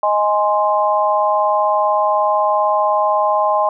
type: chord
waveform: sine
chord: Ab major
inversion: second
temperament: equal with one note detuned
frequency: 624.1 / 830.6 / 1046.5 Hz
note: Eb5 / Ab5 / C6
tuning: +5 / 0 / 0 cents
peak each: -17 dBFS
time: 0.03-3.69 s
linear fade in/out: 2 ms
effects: none